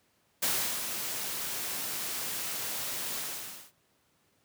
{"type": "noise with ADSR envelope", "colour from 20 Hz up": "white", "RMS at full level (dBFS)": -28, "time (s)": [0.42, 3.72], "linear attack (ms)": 10, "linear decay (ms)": 370, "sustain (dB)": -7, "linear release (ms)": 540, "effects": ["pink hiss -70 dBFS RMS until 4.44 s", "high-pass 100 Hz 12 dB/octave"]}